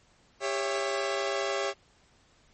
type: chord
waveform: sawtooth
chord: C# diminished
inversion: second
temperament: just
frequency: 399.1 / 554.4 / 665.2 Hz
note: G4 / C#5 / E5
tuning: +31 / 0 / +16 cents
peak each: -28 / -28 / -31 dBFS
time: 0.4-1.74 s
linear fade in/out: 50 ms
effects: pink hiss -63 dBFS RMS until 2.53 s + MP3 32 kbps